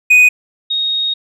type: tone pair in turn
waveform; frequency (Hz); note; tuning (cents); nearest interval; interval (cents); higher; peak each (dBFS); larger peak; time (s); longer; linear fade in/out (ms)
triangle / sine; 2489 / 3738; D#7 / A#7; 0 / +4; perfect fifth; 704; second; -3 / -14; first; 0.1-0.29 / 0.7-1.14; second; 10
effects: none